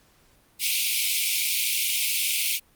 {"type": "high-pass noise", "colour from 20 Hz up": "pink", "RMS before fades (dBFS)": -24, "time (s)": [0.59, 2.6], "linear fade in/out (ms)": 50, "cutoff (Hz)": 2200, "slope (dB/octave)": 96, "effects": ["pink hiss -60 dBFS RMS until 2.75 s", "Opus 48 kbps"]}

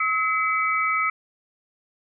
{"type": "tone cluster", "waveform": "sine", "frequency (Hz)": [1285, 2040, 2283], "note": ["E6", "C7", "D7"], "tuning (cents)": [-45, -44, -50], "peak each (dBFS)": [-22, -27, -26], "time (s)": [0, 1.1], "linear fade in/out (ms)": 5, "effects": []}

